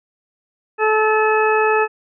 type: harmonic tone with a mistuned harmonic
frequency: 433.2 Hz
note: A4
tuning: 27 cents flat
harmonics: 1 / 2 / 3 / 4 / 6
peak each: -16 / -19 / -21 / -22 / -24 dBFS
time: 0.78-1.88 s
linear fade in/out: 50 ms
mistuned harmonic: 6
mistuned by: -20 cents
effects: none